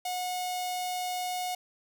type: tone with notch filter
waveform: sawtooth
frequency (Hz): 727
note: F#5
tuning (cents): -31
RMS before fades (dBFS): -33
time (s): 0.05-1.55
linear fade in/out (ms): 5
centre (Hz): 1500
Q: 1.2
effects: none